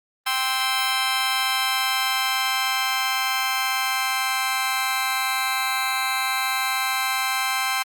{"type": "chord", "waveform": "15% pulse", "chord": "C major", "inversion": "second", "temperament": "just", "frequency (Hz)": [784.9, 1046.5, 1308.1], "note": ["G5", "C6", "E6"], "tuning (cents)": [2, 0, -14], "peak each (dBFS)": [-19, -18, -22], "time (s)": [0.26, 7.83], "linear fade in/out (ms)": 10, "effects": ["Opus 32 kbps"]}